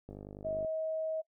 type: click train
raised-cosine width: 2 ms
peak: -32 dBFS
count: 29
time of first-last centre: 0.09-0.648 s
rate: 50.2 Hz
type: tone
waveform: sine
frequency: 636 Hz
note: D#5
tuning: 38 cents sharp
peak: -32 dBFS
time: 0.44-1.22 s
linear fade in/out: 20 ms
effects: noise-tail reverb RT60 0.1 s tail -22 dB re dry